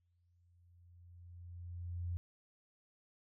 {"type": "tone with exponential growth", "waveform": "sine", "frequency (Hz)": 87.3, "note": "F2", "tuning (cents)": 0, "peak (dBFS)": -35, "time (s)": [0, 2.17], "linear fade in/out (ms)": 0, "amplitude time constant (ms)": 470, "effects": []}